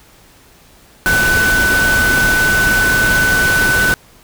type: tone in noise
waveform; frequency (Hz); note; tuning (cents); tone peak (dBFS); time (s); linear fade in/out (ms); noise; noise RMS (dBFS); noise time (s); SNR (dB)
sine; 1500; F#6; +23; -11; 1.06-3.94; 0; pink; -18; 1.06-3.94; +4
effects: pink hiss -46 dBFS RMS until 4.23 s